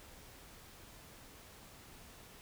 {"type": "silence", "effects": ["pink hiss -56 dBFS RMS until 2.41 s"]}